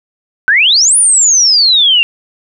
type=exponential two-way sweep; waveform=sine; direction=up then down; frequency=1480 to 9956 to 2710 Hz; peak=-5 dBFS; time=0.48-2.03 s; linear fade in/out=0 ms; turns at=0.97 s; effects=none